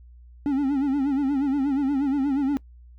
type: tone with vibrato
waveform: triangle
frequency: 277.2 Hz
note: C#4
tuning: in tune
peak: -18 dBFS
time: 0.46-2.57 s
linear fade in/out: 0 ms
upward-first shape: sine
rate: 8.4 Hz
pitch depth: 97 cents each way
effects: noise-tail reverb RT60 0.1 s tail -22 dB re dry + added 60 Hz sine -45 dBFS peak until 2.98 s